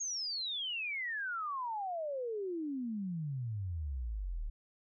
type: exponential sweep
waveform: sine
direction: down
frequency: 6670 to 35.11 Hz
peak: -35 dBFS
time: 0-4.5 s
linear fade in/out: 10 ms
effects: none